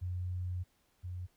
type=tone pair in turn; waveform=sine; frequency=90.2 / 90.2 Hz; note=F#2 / F#2; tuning=-44 / -44 cents; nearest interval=unison; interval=0 cents; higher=neither; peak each=-34 / -38 dBFS; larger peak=first; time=0.01-0.64 / 1.03-1.27 s; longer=first; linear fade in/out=20 ms; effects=pink hiss -73 dBFS RMS until 1.36 s